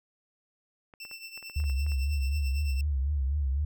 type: clicks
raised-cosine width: 0.5 ms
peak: -35 dBFS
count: 11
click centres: 0.938 / 1.051 / 1.113 / 1.376 / 1.427 / 1.498 / 1.601 / 1.64 / 1.698 / 1.865 / 1.919 s
type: tone with tremolo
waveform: 25% pulse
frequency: 2679 Hz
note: E7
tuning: 27 cents sharp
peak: -34 dBFS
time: 1-2.81 s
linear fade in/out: 2 ms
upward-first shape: triangle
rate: 9 Hz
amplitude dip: 75%
type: tone with vibrato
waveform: sine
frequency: 70 Hz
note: C#2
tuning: 18 cents sharp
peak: -25 dBFS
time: 1.56-3.65 s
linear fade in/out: 5 ms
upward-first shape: triangle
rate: 4 Hz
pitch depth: 140 cents each way
effects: none